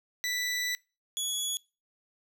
20% pulse tone pair in turn, 1975.5 / 3374 Hz, B6 / G#7, 0 / +27 cents, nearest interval major sixth, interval 927 cents, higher second, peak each -24 dBFS, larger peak neither, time 0.24-0.75 / 1.17-1.57 s, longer first, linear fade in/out 0 ms, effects noise-tail reverb RT60 0.3 s tail -24 dB re dry

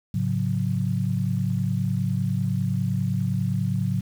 sine tone cluster, 107.2 / 137.1 / 182.3 Hz, A2 / C#3 / F#3, -45 / -19 / -25 cents, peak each -26 dBFS, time 0.14-4.01 s, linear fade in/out 5 ms, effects 8-bit

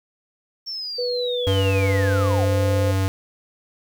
sine linear sweep, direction down, 5490 to 605 Hz, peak -27 dBFS, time 0.66-2.46 s, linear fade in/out 20 ms
sine tone with pitch glide, 491.1 to 517.3 Hz, B4 to C5, -10 to -20 cents, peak -22 dBFS, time 0.98-2.92 s, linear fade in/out 10 ms, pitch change +90 cents, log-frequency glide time 1.74-2.34 s
square tone, 96 Hz, G2, 36 cents flat, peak -19 dBFS, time 1.47-3.08 s, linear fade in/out 0 ms
effects 9-bit

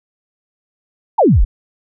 sine exponential sweep, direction down, 995 to 30.42 Hz, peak -7 dBFS, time 1.18-1.45 s, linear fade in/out 10 ms, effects none

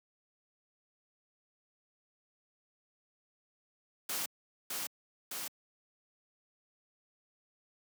white noise with echo, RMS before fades -36 dBFS, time 4.09-4.26 s, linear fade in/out 5 ms, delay 610 ms, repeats 2, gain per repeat -2 dB, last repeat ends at 5.48 s, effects high-pass 150 Hz 12 dB/octave

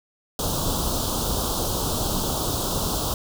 pink band-stop noise, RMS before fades -25 dBFS, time 0.39-3.14 s, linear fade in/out 2 ms, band 1300 to 3200 Hz, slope 48 dB/octave, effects none

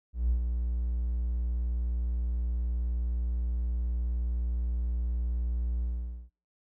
triangle tone with ADSR envelope, 59.6 Hz, A#1, 39 cents sharp, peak -19 dBFS, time 0.13-6.3 s, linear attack 170 ms, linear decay 89 ms, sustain -6 dB, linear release 480 ms, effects noise-tail reverb RT60 0.4 s tail -26 dB re dry + tanh soft clip ceiling -18 dBFS

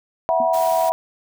sine chord, E suspended second, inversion none, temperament equal with one note detuned, 659.3 / 740 / 965.8 Hz, E5 / F#5 / B5, 0 / 0 / -39 cents, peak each -18 / -21 / -22 dBFS, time 0.29-0.92 s, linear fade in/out 0 ms
sine tone with exponential decay, 239.9 Hz, A#3, 50 cents sharp, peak -25 dBFS, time 0.4-0.52 s, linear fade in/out 2 ms, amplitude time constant 25 ms
white noise, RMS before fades -34 dBFS, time 0.53-0.9 s, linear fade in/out 10 ms
effects none

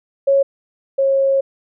sine tone pair in turn, 551 / 543.7 Hz, C#5 / C#5, -11 / -34 cents, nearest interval unison, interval 23 cents, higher first, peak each -10 / -12 dBFS, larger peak first, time 0.27-0.43 / 0.98-1.41 s, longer second, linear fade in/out 10 ms, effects none

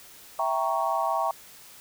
sine chord, E diminished seventh, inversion none, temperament equal, 659.3 / 784 / 932.3 / 1108.7 Hz, E5 / G5 / Bb5 / Db6, 0 / 0 / 0 / 0 cents, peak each -29 dBFS, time 0.39-1.31 s, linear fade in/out 2 ms, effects white hiss -49 dBFS RMS until 1.8 s

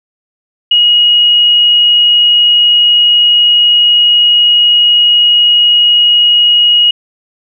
sine tone, 2892 Hz, F#7, 40 cents flat, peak -4 dBFS, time 0.71-6.91 s, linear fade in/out 5 ms, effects none

